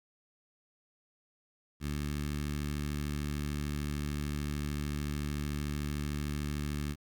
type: tone with notch filter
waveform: 15% pulse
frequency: 73.42 Hz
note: D2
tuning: in tune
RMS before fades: -35 dBFS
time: 1.8-6.96 s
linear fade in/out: 50 ms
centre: 700 Hz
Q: 0.74
effects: 11-bit